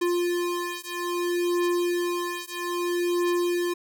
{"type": "beating tone pair", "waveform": "square", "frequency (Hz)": [350, 350.61], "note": ["F4", "F4"], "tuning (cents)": [4, 7], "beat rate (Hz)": 0.61, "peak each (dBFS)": -28, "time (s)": [0.01, 3.74], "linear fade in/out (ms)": 10, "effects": []}